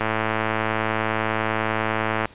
click train, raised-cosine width 0.5 ms, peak -7 dBFS, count 248, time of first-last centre 0.01-2.255 s, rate 110 Hz, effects pink hiss -48 dBFS RMS until 2.34 s + resampled to 8000 Hz

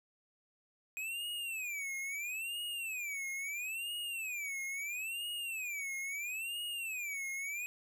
square tone with vibrato, 2489 Hz, D#7, in tune, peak -38 dBFS, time 0.97-7.66 s, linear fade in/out 0 ms, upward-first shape sine, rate 0.75 Hz, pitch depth 250 cents each way, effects none

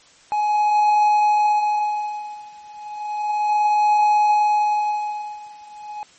triangle tone with tremolo, 840 Hz, G#5, 19 cents sharp, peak -11 dBFS, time 0.32-6.03 s, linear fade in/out 0 ms, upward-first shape sine, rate 0.33 Hz, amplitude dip 95%, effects white hiss -51 dBFS RMS until 6.18 s + MP3 32 kbps

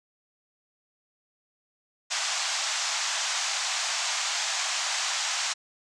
white band-pass noise, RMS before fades -29 dBFS, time 2.1-5.54 s, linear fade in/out 20 ms, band 660 to 7500 Hz, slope 48 dB/octave, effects none

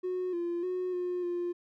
triangle tone with pitch steps, 365.8 / 344.8 / 365.4 / 358 / 350.6 Hz, F#4 / F4 / F#4 / F4 / F4, -20 / -22 / -22 / +43 / +7 cents, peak -27 dBFS, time 0.03-1.53 s, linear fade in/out 20 ms, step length 300 ms, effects tanh soft clip ceiling -26 dBFS

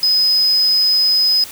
sine tone, 5040 Hz, D#8, 21 cents sharp, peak -9 dBFS, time 0.03-1.44 s, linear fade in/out 2 ms, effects tanh soft clip ceiling -9 dBFS + white hiss -34 dBFS RMS until 1.51 s

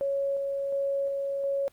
sine tone with tremolo, 554.4 Hz, C#5, in tune, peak -25 dBFS, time 0.01-1.68 s, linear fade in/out 0 ms, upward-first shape square, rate 1.4 Hz, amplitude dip 25%, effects pink hiss -62 dBFS RMS until 1.72 s + Opus 24 kbps

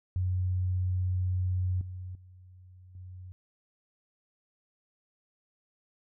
sine tone with level steps, 91.6 Hz, F#2, 17 cents flat, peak -26 / -37 / -50 / -42 dBFS, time 0.16-3.32 s, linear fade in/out 0 ms, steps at 1.81 / 2.15 / 2.95 s, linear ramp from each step 2 ms, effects none

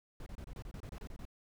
brown noise bursts, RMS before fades -45 dBFS, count 12, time 0.2-1.253 s, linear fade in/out 2 ms, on 63 ms, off 27 ms, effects none

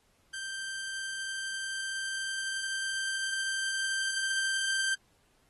sawtooth tone with level ramp, 1568 Hz, G6, in tune, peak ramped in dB -33 to -24 dBFS, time 0.33-4.95 s, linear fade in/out 10 ms, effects pink hiss -69 dBFS RMS until 5.49 s + AAC 32 kbps

